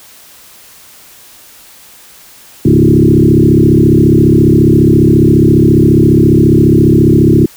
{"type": "tone with frequency modulation", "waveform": "sine", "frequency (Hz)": 233.1, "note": "A#3", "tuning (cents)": 0, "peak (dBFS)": -3, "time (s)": [2.65, 7.46], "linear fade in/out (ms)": 5, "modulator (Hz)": 34.6, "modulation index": 4, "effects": ["white hiss -38 dBFS RMS until 7.56 s"]}